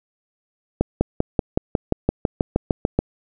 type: accelerating click train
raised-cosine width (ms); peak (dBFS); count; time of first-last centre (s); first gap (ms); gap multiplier
2; -3; 14; 0.81-2.99; 200; 0.97
effects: none